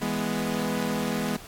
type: chord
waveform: sawtooth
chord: E major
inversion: none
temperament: equal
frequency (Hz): 164.81 / 207.7 / 246.9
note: E3 / G#3 / B3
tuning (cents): 0 / 0 / 0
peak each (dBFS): -29 / -25 / -26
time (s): 0.01-1.37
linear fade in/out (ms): 10
effects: pink hiss -46 dBFS RMS until 1.47 s + AAC 64 kbps